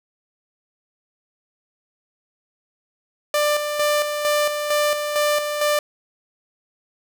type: tone with tremolo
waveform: sawtooth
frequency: 593 Hz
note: D5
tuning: 17 cents sharp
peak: -13 dBFS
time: 3.34-5.79 s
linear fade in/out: 2 ms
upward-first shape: square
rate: 2.2 Hz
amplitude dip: 50%
effects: none